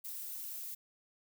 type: noise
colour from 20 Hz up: violet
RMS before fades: -43 dBFS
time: 0.04-0.75 s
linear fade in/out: 10 ms
effects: none